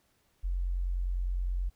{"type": "tone", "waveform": "sine", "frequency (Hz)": 44.81, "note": "F1", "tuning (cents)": 45, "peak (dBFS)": -28, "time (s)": [0.43, 1.7], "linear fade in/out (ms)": 20, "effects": ["pink hiss -71 dBFS RMS until 1.75 s"]}